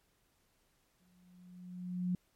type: tone with exponential growth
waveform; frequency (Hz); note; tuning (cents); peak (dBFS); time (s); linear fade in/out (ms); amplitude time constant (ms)
sine; 180; F#3; -47; -29; 1-2.15; 2; 250
effects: pink hiss -74 dBFS RMS until 2.35 s + MP3 64 kbps